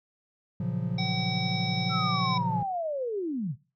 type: chord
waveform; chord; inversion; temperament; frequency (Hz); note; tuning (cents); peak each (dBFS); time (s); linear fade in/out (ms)
triangle; Gb major seventh; first; equal with one note detuned; 116.54 / 138.59 / 173.31 / 185; Bb2 / Db3 / F3 / Gb3; 0 / 0 / -13 / 0; -32 / -31 / -29 / -33; 0.6-2.63; 5
type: harmonic tone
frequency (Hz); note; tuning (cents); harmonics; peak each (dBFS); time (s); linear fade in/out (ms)
761; F#5; +48; 1 / 3 / 5 / 7; -36 / -36 / -36 / -36; 0.98-2.38; 5
type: linear sweep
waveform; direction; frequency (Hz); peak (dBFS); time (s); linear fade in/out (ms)
sine; down; 1354 to 111.2; -28; 1.89-3.56; 50
effects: noise-tail reverb RT60 0.3 s tail -18 dB re dry